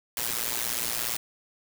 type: noise with amplitude modulation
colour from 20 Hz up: white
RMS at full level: -26 dBFS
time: 0.17-1.17 s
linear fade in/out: 2 ms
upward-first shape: sine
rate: 117 Hz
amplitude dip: 90%
effects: none